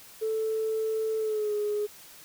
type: tone with pitch glide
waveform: sine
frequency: 440 to 417.5 Hz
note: A4 to G#4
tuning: 0 to +9 cents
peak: -25 dBFS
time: 0.21-1.87 s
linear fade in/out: 20 ms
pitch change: -91 cents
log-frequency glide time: 1.18-1.53 s
effects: tanh soft clip ceiling -21 dBFS + white hiss -50 dBFS RMS until 2.24 s